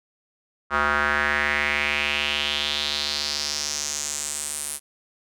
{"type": "tone with band-pass filter sweep", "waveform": "square", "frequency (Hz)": 73.42, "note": "D2", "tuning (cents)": 0, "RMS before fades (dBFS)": -25, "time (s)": [0.7, 4.8], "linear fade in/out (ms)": 50, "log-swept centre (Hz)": [1300, 10000], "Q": 3.6, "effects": []}